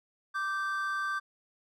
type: tone pair together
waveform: triangle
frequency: 1174.7 / 1558.4 Hz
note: D6 / G6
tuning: 0 / -11 cents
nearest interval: perfect fourth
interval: 489 cents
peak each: -31 / -31 dBFS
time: 0.34-1.2 s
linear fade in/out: 20 ms
effects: none